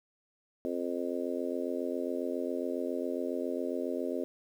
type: harmonic tone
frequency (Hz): 87.31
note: F2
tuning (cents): 0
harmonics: 3 / 4 / 5 / 6 / 7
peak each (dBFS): -36 / -37 / -38 / -39 / -39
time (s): 0.65-4.24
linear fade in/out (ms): 0
effects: 10-bit

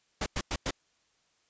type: noise bursts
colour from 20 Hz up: pink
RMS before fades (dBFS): -31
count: 4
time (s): 0.21-0.709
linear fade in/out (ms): 5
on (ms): 52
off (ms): 97
effects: white hiss -71 dBFS RMS until 1.49 s + resampled to 16000 Hz

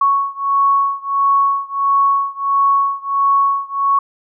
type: beating tone pair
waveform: sine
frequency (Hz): 1108.7 / 1110.2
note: C#6 / C#6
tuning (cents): 0 / +2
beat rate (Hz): 1.5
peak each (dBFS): -15 / -16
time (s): 0.01-3.99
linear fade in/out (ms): 5
effects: none

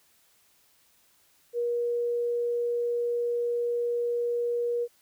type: tone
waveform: sine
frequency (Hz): 477.1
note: A#4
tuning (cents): +40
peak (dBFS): -25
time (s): 1.53-4.88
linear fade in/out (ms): 50
effects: white hiss -64 dBFS RMS until 5.01 s

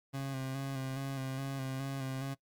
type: tone with vibrato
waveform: 30% pulse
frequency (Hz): 134.4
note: C3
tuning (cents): +47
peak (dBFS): -33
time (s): 0.13-2.35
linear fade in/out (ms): 20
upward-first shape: square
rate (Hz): 2.4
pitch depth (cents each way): 27
effects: noise-tail reverb RT60 0.1 s tail -20 dB re dry + Opus 48 kbps

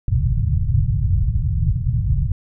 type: low-pass noise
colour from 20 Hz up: white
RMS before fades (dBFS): -18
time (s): 0.08-2.32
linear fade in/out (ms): 2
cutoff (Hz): 140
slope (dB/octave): 48
effects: none

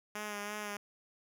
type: tone with vibrato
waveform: 5% pulse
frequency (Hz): 207.7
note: G#3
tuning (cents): 0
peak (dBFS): -27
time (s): 0.15-0.77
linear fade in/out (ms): 5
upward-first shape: sine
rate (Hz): 3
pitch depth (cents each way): 29
effects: none

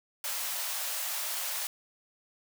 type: high-pass noise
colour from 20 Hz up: white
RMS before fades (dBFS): -34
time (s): 0.24-1.67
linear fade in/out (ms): 2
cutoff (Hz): 550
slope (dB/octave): 48
effects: none

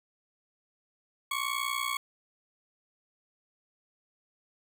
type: ring-modulated tone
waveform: 20% pulse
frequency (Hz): 1108.7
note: C#6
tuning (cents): 0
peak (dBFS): -22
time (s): 1.31-1.97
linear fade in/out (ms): 2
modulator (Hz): 30.2
effects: none

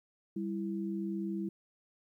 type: tone pair together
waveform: sine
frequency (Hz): 196.62 / 331.4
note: G3 / E4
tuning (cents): +5 / +9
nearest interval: major sixth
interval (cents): 904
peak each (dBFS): -35 / -37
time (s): 0.36-1.49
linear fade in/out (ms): 5
effects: 12-bit

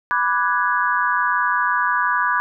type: chord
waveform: sine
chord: G# half-diminished seventh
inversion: first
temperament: equal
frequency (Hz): 987.8 / 1174.7 / 1480 / 1661.2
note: B5 / D6 / F#6 / G#6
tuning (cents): 0 / 0 / 0 / 0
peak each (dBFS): -21 / -22 / -23 / -22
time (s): 0.11-2.4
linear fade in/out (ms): 0
effects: none

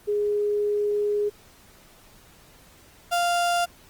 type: tone pair in turn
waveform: sine / 35% pulse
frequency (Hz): 414.4 / 696.9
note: G#4 / F5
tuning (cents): -4 / -4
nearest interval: major sixth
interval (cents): 900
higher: second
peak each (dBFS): -21 / -19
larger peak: second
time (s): 0.07-1.3 / 3.11-3.66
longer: first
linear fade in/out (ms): 20
effects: pink hiss -53 dBFS RMS until 3.89 s + Opus 24 kbps

